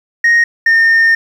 sine tone pair in turn, 1867 / 1822.3 Hz, A#6 / A#6, +2 / -40 cents, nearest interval unison, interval 42 cents, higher first, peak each -4 dBFS, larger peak neither, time 0.24-0.44 / 0.66-1.15 s, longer second, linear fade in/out 5 ms, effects tanh soft clip ceiling -5 dBFS + 7-bit

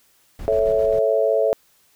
brown noise with tremolo, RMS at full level -32 dBFS, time 0.39-0.99 s, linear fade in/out 2 ms, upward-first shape square, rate 7.5 Hz, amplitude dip 50%
sine chord, A major, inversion none, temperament equal, 440 / 554.4 / 659.3 Hz, A4 / C#5 / E5, 0 / 0 / 0 cents, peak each -20 dBFS, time 0.48-1.53 s, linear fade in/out 0 ms
effects white hiss -59 dBFS RMS until 1.95 s

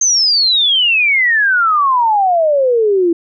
sine exponential sweep, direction down, 6400 to 329.9 Hz, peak -9 dBFS, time 0.01-3.13 s, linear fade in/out 5 ms, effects none

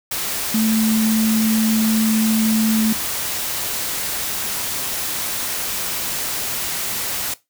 sine tone in noise, 220 Hz, A3, in tune, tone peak -15 dBFS, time 0.54-2.93 s, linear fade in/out 5 ms, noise white, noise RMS -24 dBFS, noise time 0.11-7.34 s, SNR +6 dB, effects noise-tail reverb RT60 0.2 s tail -18 dB re dry

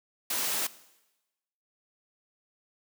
white noise, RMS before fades -30 dBFS, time 0.3-0.67 s, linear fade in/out 5 ms, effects noise-tail reverb RT60 1.0 s tail -18 dB re dry + high-pass 200 Hz 12 dB/octave

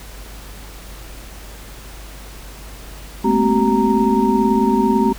sine tone cluster, 211 / 229 / 260.3 / 381.1 / 928 Hz, G#3 / A#3 / C4 / G4 / A#5, +28 / -31 / -9 / -49 / -8 cents, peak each -19 dBFS, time 3.24-5.13 s, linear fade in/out 10 ms, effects added 50 Hz sine -35 dBFS peak until 5.18 s + pink hiss -39 dBFS RMS until 5.18 s

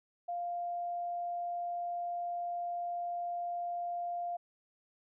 sine tone, 698.5 Hz, F5, in tune, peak -34 dBFS, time 0.28-4.37 s, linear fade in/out 10 ms, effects none

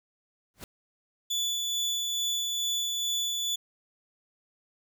pink noise with exponential growth, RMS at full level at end -37 dBFS, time 0.54-0.64 s, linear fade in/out 0 ms, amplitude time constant 20 ms
30% pulse tone with tremolo, 3464 Hz, A7, 28 cents flat, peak -24 dBFS, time 1.3-3.56 s, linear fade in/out 10 ms, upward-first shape sine, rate 2.3 Hz, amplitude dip 25%
effects none

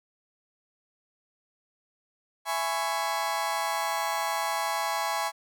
35% pulse chord, C# minor seventh, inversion first, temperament just, 665.2 / 831.5 / 997.9 / 1108.7 Hz, E5 / G#5 / B5 / C#6, +16 / +2 / +18 / 0 cents, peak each -33 / -29 / -32 / -32 dBFS, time 2.45-5.32 s, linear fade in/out 50 ms, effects none

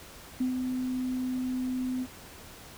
sine tone with ADSR envelope, 254.9 Hz, C4, 45 cents flat, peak -23 dBFS, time 0.4-2.07 s, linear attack 9 ms, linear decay 110 ms, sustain -5 dB, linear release 51 ms, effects tanh soft clip ceiling -19 dBFS + pink hiss -48 dBFS RMS until 2.77 s

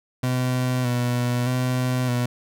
30% pulse tone with vibrato, 124.6 Hz, B2, 16 cents sharp, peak -18 dBFS, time 0.23-2.26 s, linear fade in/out 5 ms, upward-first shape square, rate 0.81 Hz, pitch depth 29 cents each way, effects none

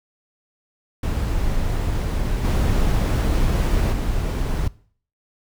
brown noise with level steps, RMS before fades -22 / -18 / -22 dBFS, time 1.03-4.68 s, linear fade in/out 5 ms, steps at 2.44 / 3.92 s, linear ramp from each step 10 ms, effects noise-tail reverb RT60 0.5 s tail -21 dB re dry

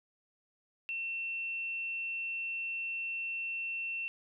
sine tone, 2700 Hz, E7, 41 cents sharp, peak -34 dBFS, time 0.89-4.08 s, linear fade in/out 0 ms, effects none

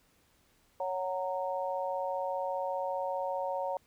harmonic tone, 185 Hz, F#3, in tune, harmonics 3 / 4 / 5, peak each -34 / -37 / -36 dBFS, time 0.8-3.77 s, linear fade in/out 2 ms, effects pink hiss -68 dBFS RMS until 3.86 s

